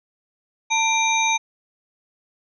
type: tone cluster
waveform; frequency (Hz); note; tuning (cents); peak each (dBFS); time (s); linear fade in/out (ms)
sine; 897 / 2366 / 3752 / 6200; A5 / D7 / A#7 / G8; +33 / +12 / +11 / -20; -21 / -21 / -27 / -25; 0.7-1.38; 20
effects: none